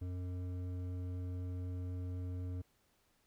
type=tone with hard clipping; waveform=sine; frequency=90.4 Hz; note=F#2; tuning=40 cents flat; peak=-40 dBFS; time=0.01-2.62 s; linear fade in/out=10 ms; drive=10 dB; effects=pink hiss -74 dBFS RMS until 3.26 s